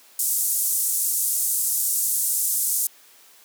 pink band-pass noise, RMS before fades -23 dBFS, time 0.19-2.87 s, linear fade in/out 2 ms, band 7900 to 15000 Hz, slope 24 dB/octave, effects white hiss -52 dBFS RMS until 3.44 s + high-pass 300 Hz 12 dB/octave

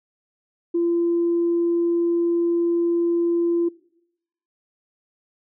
sine tone, 341.5 Hz, F4, 39 cents flat, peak -17 dBFS, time 0.74-3.69 s, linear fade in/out 10 ms, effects noise-tail reverb RT60 0.8 s tail -21 dB re dry + tanh soft clip ceiling -13 dBFS

